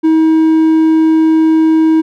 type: tone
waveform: triangle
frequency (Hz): 318.9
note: D#4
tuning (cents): +43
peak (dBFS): -4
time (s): 0.03-2.02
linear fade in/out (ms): 20
effects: none